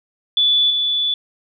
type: tone with level steps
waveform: sine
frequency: 3461 Hz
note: A7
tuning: 29 cents flat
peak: -12 / -16 dBFS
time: 0.37-1.14 s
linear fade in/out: 2 ms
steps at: 0.7 s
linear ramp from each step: 5 ms
effects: none